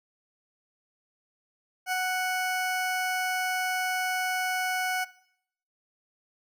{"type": "tone with ADSR envelope", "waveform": "20% pulse", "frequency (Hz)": 740, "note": "F#5", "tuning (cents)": 0, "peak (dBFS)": -20, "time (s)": [1.86, 5.05], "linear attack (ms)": 60, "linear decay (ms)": 24, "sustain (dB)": -2, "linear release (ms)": 18, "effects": ["noise-tail reverb RT60 0.7 s tail -19 dB re dry"]}